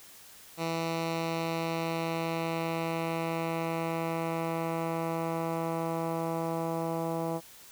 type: tone with low-pass filter sweep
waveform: 10% pulse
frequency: 164.81 Hz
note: E3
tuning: in tune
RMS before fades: -32 dBFS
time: 0.57-7.41 s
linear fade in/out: 50 ms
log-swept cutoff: 5400 to 880 Hz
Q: 0.98
effects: white hiss -52 dBFS RMS until 7.71 s